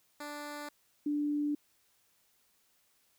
10% pulse / sine tone pair in turn, 293.7 / 293.7 Hz, D4 / D4, 0 / 0 cents, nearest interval unison, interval 0 cents, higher neither, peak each -32 / -29 dBFS, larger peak second, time 0.2-0.69 / 1.06-1.55 s, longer neither, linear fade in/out 5 ms, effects white hiss -71 dBFS RMS until 3.18 s

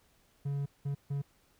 triangle tone bursts at uneven times, 140.9 Hz, C#3, 29 cents sharp, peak -29 dBFS, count 3, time 0.45-0.66 / 0.85-0.95 / 1.1-1.22 s, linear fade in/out 10 ms, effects pink hiss -68 dBFS RMS until 1.59 s

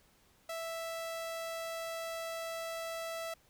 sawtooth tone, 659.3 Hz, E5, in tune, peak -34 dBFS, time 0.49-3.34 s, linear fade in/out 5 ms, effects pink hiss -67 dBFS RMS until 3.49 s

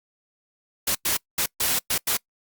white noise bursts at uneven times, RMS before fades -23 dBFS, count 6, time 0.87-0.95 / 1.05-1.17 / 1.38-1.46 / 1.6-1.79 / 1.9-1.98 / 2.07-2.17 s, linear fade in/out 5 ms, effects noise-tail reverb RT60 0.1 s tail -25 dB re dry + Opus 48 kbps

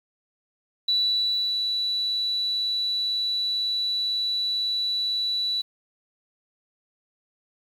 sine tone with ADSR envelope, 3951 Hz, B7, in tune, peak -19 dBFS, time 0.88-5.62 s, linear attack 6 ms, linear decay 630 ms, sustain -4 dB, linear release 12 ms, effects 8-bit

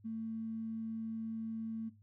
triangle tone with tanh clipping, 223.6 Hz, A3, 28 cents sharp, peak -37 dBFS, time 0.04-1.9 s, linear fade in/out 20 ms, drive 3 dB, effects noise-tail reverb RT60 0.2 s tail -17 dB re dry + added 102 Hz sine -60 dBFS peak until 2.02 s

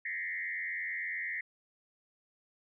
sine tone with frequency modulation, 1975.5 Hz, B6, in tune, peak -34 dBFS, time 0.05-1.41 s, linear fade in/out 5 ms, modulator 88.7 Hz, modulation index 2.1, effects none

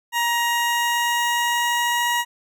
20% pulse tone with pitch glide, 945 to 954.9 Hz, A#5 to A#5, +23 to +41 cents, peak -14 dBFS, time 0.12-2.25 s, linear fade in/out 50 ms, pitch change +18 cents, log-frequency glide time 0.43-2.05 s, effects none

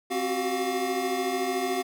square tone cluster, 263.7 / 367.1 / 380.7 / 710 Hz, C4 / F#4 / F#4 / F5, +14 / -14 / +49 / +28 cents, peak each -34 / -34 / -31 / -31 dBFS, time 0.1-1.83 s, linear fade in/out 20 ms, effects none

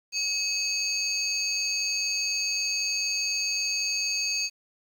sine tone cluster, 2559 / 4512 / 4705 / 6530 Hz, D#7 / C#8 / D8 / G#8, +48 / +30 / +2 / -30 cents, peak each -30 dBFS, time 0.12-4.5 s, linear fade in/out 50 ms, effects tanh soft clip ceiling -19 dBFS + 9-bit

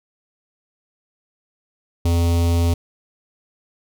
square tone with notch filter, 85 Hz, F2, 46 cents flat, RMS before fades -17 dBFS, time 2.05-2.74 s, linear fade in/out 5 ms, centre 1600 Hz, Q 0.85, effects none

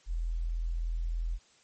sine tone, 41.63 Hz, E1, 18 cents sharp, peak -29 dBFS, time 0.06-1.39 s, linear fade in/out 50 ms, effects white hiss -63 dBFS RMS until 1.63 s + MP3 32 kbps

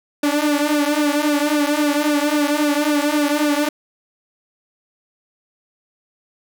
sawtooth tone with flanger, 294.8 Hz, D4, 7 cents sharp, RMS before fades -18 dBFS, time 0.23-3.69 s, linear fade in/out 5 ms, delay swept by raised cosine 0.94 to 4.44 ms, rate 3.7 Hz, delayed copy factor -0.9, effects none

